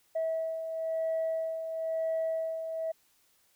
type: beating tone pair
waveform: sine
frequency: 647 / 648 Hz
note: E5 / E5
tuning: -32 / -30 cents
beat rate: 1 Hz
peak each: -37 / -29 dBFS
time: 0.15-2.92 s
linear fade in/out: 10 ms
effects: tanh soft clip ceiling -25 dBFS + white hiss -68 dBFS RMS until 3.55 s